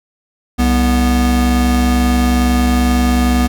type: tone pair together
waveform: square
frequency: 64.71 / 244.7 Hz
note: C2 / B3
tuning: -19 / -16 cents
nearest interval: octave + major seventh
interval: 2303 cents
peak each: -14 dBFS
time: 0.58-3.48 s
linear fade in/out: 20 ms
effects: none